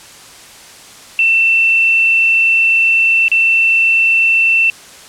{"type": "tone with dropouts", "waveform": "sine", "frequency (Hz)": 2683, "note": "E7", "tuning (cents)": 30, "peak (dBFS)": -8, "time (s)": [1.19, 4.7], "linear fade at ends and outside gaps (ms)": 1, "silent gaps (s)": [3.282, 3.316], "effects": ["white hiss -37 dBFS RMS until 5.08 s", "low-pass 9000 Hz 12 dB/octave"]}